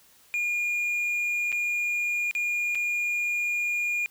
triangle tone with dropouts, 2425 Hz, D#7, 45 cents flat, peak -23 dBFS, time 0.34-4.06 s, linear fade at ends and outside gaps 0 ms, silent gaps 1.519-1.526 / 2.311-2.351 / 2.749-2.754 s, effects white hiss -58 dBFS RMS until 4.1 s

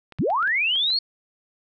clicks, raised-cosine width 0.3 ms, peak -26 dBFS, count 7, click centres 0.123 / 0.186 / 0.302 / 0.427 / 0.475 / 0.758 / 0.904 s
sine linear sweep, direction up, 94.3 to 4435 Hz, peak -19 dBFS, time 0.19-0.99 s, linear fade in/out 5 ms
effects none

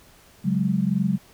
sine chord, C# suspended fourth, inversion none, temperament equal, 138.59 / 185 / 207.7 Hz, C#3 / F#3 / G#3, 0 / 0 / 0 cents, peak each -27 / -22 / -24 dBFS, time 0.44-1.18 s, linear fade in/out 20 ms, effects pink hiss -53 dBFS RMS until 1.33 s

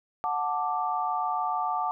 sine chord, D major, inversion first, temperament just, 734.2 / 881 / 1174.7 Hz, F#5 / A5 / D6, -14 / +2 / 0 cents, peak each -30 / -30 / -30 dBFS, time 0.24-1.91 s, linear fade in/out 0 ms, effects none

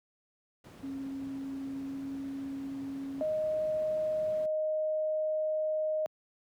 brown noise, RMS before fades -44 dBFS, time 0.64-4.46 s, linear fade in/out 5 ms
sine tone with pitch glide, 271.7 to 273.4 Hz, C#4 to C#4, -35 to -24 cents, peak -35 dBFS, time 0.83-3.23 s, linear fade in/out 10 ms, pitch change +11 cents, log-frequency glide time 1.65-2.11 s
sine tone, 621 Hz, D#5, 3 cents flat, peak -28 dBFS, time 3.21-6.06 s, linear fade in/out 0 ms
effects high-pass 150 Hz 12 dB/octave

